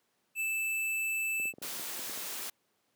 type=tone; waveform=square; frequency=2637 Hz; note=E7; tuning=in tune; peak=-31 dBFS; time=0.35-1.53 s; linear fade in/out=50 ms
type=clicks; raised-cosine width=2 ms; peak=-34 dBFS; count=10; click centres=1.399 / 1.455 / 1.538 / 1.584 / 1.618 / 1.648 / 1.796 / 1.993 / 2.096 / 2.175 s
type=noise; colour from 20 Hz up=white; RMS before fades=-39 dBFS; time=1.62-2.5 s; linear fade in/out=5 ms
effects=pink hiss -75 dBFS RMS until 2.95 s + high-pass 200 Hz 12 dB/octave